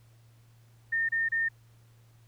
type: tone bursts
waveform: sine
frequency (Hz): 1821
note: A#6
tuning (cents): -41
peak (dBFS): -25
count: 3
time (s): 0.92-1.488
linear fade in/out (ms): 10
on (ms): 170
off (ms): 29
effects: added 115 Hz sine -56 dBFS peak until 2.27 s + pink hiss -67 dBFS RMS until 2.27 s